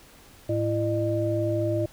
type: tone cluster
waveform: sine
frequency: 108 / 336.2 / 606 Hz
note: A2 / E4 / D#5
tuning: -32 / +34 / -46 cents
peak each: -27 dBFS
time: 0.49-1.86 s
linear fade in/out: 5 ms
effects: pink hiss -52 dBFS RMS until 1.92 s